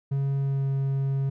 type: tone with pitch glide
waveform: triangle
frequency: 138 to 136.49 Hz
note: C#3 to C#3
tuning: -7 to -26 cents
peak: -21 dBFS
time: 0.11-1.3 s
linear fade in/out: 10 ms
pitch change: -19 cents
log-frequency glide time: 0.38-0.68 s
effects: none